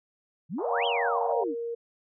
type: exponential two-way sweep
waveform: sine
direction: up then down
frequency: 138.59 to 3334 to 253.9 Hz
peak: -29 dBFS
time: 0.49-1.55 s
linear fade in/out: 50 ms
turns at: 0.86 s
type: band-pass noise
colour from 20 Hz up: pink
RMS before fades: -38 dBFS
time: 0.58-1.33 s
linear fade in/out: 5 ms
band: 670 to 1100 Hz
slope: 48 dB/octave
type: tone with pitch glide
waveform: sine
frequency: 473.1 to 466.9 Hz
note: A#4 to A#4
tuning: +26 to +3 cents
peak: -30 dBFS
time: 0.63-1.75 s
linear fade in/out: 10 ms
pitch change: -23 cents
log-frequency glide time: 1.04-1.36 s
type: chord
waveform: sine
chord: G half-diminished seventh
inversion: second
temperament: just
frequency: 564.5 / 705.6 / 784 / 940.8 Hz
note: Db5 / F5 / G5 / Bb5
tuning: +31 / +18 / 0 / +16 cents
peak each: -33 / -30 / -34 / -33 dBFS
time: 0.7-1.44 s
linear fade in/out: 5 ms
effects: none